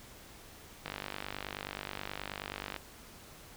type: click train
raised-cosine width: 0.3 ms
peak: -21 dBFS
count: 95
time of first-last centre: 0.86-2.763 s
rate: 49.4 Hz
effects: pink hiss -53 dBFS RMS until 3.56 s